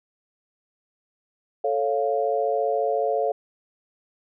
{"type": "chord", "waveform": "sine", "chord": "A augmented", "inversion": "none", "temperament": "equal", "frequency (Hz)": [440, 554.4, 698.5], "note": ["A4", "C#5", "E#5"], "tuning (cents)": [0, 0, 0], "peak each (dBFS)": -25, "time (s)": [1.64, 3.32], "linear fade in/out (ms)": 5, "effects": []}